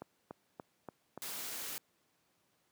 click train, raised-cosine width 1 ms, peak -29 dBFS, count 5, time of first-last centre 0.02-1.176 s, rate 3.46 Hz
white noise, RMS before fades -42 dBFS, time 1.22-1.78 s, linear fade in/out 0 ms
effects pink hiss -75 dBFS RMS until 2.71 s + high-pass 150 Hz 12 dB/octave

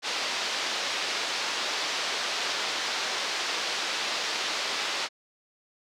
white low-pass noise, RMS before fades -30 dBFS, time 0.02-5.09 s, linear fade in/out 50 ms, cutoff 5200 Hz, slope 24 dB/octave, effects high-pass 400 Hz 12 dB/octave

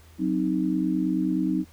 sine chord, C diminished, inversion second, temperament equal, 185 / 261.6 / 311.1 Hz, Gb3 / C4 / Eb4, 0 / 0 / 0 cents, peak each -27 / -27 / -25 dBFS, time 0.18-1.65 s, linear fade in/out 50 ms, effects added 81 Hz sine -50 dBFS peak until 1.72 s + pink hiss -56 dBFS RMS until 1.72 s

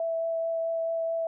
sine tone with vibrato, 659.3 Hz, E5, in tune, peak -26 dBFS, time 0-1.27 s, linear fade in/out 2 ms, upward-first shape triangle, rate 4.6 Hz, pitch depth 9 cents each way, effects none

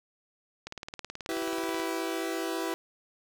click train, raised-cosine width 0.2 ms, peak -21 dBFS, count 22, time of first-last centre 0.67-1.799 s, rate 18.6 Hz
sawtooth chord, E minor, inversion none, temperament equal with one note detuned, 329.6 / 384.4 / 493.9 Hz, E4 / G4 / B4, 0 / -34 / 0 cents, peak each -29 / -31 / -34 dBFS, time 1.29-2.74 s, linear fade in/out 0 ms
effects none

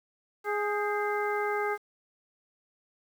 harmonic tone with a mistuned harmonic, 415.3 Hz, G#4, in tune, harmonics 1 / 2 / 3 / 4 / 5, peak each -30 / -33 / -35 / -36 / -37 dBFS, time 0.44-1.78 s, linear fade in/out 50 ms, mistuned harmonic 4, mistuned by -72 cents, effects 9-bit

